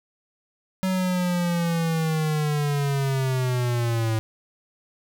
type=linear sweep; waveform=square; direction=down; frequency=188.8 to 110 Hz; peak=-22 dBFS; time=0.83-4.19 s; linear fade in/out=0 ms; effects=none